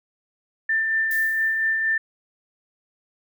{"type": "tone with tremolo", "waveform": "sine", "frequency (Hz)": 1784, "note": "A6", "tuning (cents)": 23, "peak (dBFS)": -18, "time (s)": [0.69, 1.98], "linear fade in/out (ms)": 5, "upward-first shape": "sine", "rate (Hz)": 4.3, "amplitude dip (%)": 30}
{"type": "noise with exponential decay", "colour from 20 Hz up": "violet", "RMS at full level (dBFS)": -32, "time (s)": [1.11, 1.85], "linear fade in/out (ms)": 1, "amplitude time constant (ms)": 160}
{"effects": []}